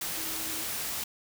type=tone in noise; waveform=sine; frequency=319.7 Hz; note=D#4; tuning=47 cents sharp; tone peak=-44 dBFS; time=0.17-0.63 s; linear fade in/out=5 ms; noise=white; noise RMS=-34 dBFS; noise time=0.01-1.04 s; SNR=-13 dB; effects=none